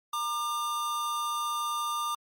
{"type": "tone pair together", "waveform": "square", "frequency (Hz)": [933, 1198.2], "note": ["A#5", "D6"], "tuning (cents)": [1, 34], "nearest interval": "major third", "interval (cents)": 433, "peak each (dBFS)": [-38, -30], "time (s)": [0.13, 2.15], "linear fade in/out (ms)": 5, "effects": ["MP3 64 kbps"]}